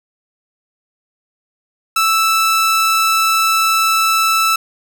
sawtooth tone, 1318.5 Hz, E6, in tune, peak -8 dBFS, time 1.96-4.56 s, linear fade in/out 5 ms, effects none

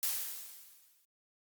blue noise with exponential decay, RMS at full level -31 dBFS, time 0.03-1.05 s, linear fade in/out 0 ms, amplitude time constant 220 ms, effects Opus 48 kbps

